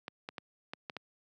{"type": "clicks", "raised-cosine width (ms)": 0.3, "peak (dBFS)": -23, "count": 6, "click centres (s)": [0.081, 0.289, 0.382, 0.735, 0.898, 0.967], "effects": ["high-pass 150 Hz 12 dB/octave"]}